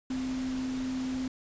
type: tone in noise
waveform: sine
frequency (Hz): 258.6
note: C4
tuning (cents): -20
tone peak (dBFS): -30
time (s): 0.1-1.28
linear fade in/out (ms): 5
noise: pink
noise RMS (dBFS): -43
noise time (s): 0.1-1.28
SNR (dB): +10
effects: resampled to 16000 Hz